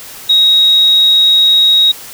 sine tone, 3787 Hz, A#7, 27 cents sharp, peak -5 dBFS, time 0.29-1.92 s, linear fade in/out 10 ms, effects white hiss -31 dBFS RMS until 2.13 s

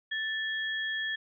sine tone pair together, 1760 / 3301 Hz, A6 / G#7, 0 / -11 cents, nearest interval major seventh, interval 1089 cents, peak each -31 / -36 dBFS, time 0.11-1.16 s, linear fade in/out 10 ms, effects none

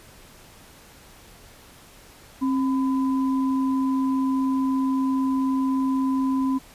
sine tone pair together, 266.4 / 1005.8 Hz, C4 / B5, +31 / +31 cents, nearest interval octave + major seventh, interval 2300 cents, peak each -20 / -31 dBFS, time 2.41-6.59 s, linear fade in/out 20 ms, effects pink hiss -49 dBFS RMS until 6.74 s + resampled to 32000 Hz

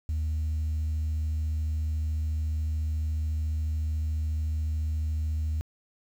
sine tone with vibrato, 77.78 Hz, D#2, in tune, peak -24 dBFS, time 0.09-5.61 s, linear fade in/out 0 ms, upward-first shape sine, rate 14 Hz, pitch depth 8 cents each way, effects tanh soft clip ceiling -24 dBFS + 9-bit

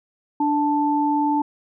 sine tone pair together, 293.7 / 880 Hz, D4 / A5, 0 / 0 cents, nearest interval octave + perfect fifth, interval 1900 cents, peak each -20 dBFS, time 0.4-1.42 s, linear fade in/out 5 ms, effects none

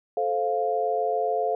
sine chord, F major, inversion first, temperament just, 436.5 / 523.8 / 698.5 Hz, A4 / C5 / F5, -14 / +2 / 0 cents, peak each -27 / -29 / -25 dBFS, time 0.17-1.55 s, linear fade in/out 2 ms, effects none

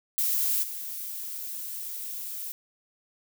violet noise with level steps, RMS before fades -26 / -36 dBFS, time 0.18-2.52 s, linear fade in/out 0 ms, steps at 0.62 s, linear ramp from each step 20 ms, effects none

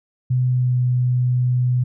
sine tone with pitch glide, 126.5 to 124.83 Hz, B2 to B2, +42 to +19 cents, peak -15 dBFS, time 0.3-1.84 s, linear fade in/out 10 ms, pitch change -23 cents, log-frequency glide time 0.44-0.79 s, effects none

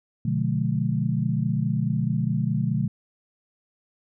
sine chord, B diminished seventh, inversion none, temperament just, 123.47 / 148.16 / 177.8 / 213.4 Hz, B2 / D3 / F3 / Ab3, 0 / +16 / +31 / +47 cents, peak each -26 / -26 / -28 / -28 dBFS, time 0.25-2.88 s, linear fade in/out 5 ms, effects none

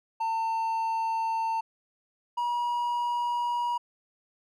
triangle tone pair in turn, 900 / 960.4 Hz, A5 / B5, +39 / -49 cents, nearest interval minor second, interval 112 cents, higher second, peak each -24 dBFS, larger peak neither, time 0.2-1.61 / 2.37-3.78 s, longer neither, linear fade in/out 10 ms, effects none

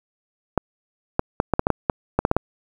clicks, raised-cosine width 1 ms, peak -3 dBFS, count 12, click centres 0.577 / 1.194 / 1.401 / 1.537 / 1.594 / 1.669 / 1.703 / 1.898 / 2.19 / 2.251 / 2.314 / 2.366 s, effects 7-bit

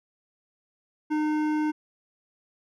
triangle tone with hard clipping, 305.1 Hz, D#4, 34 cents flat, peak -25 dBFS, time 1.1-1.72 s, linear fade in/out 20 ms, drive 16 dB, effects none

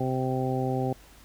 harmonic tone, 129.7 Hz, C3, 15 cents flat, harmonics 1 / 2 / 3 / 4 / 5 / 6, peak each -29 / -31 / -32 / -34 / -39 / -33 dBFS, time 0-0.93 s, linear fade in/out 5 ms, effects added 50 Hz sine -54 dBFS peak until 1.24 s + pink hiss -54 dBFS RMS until 1.24 s

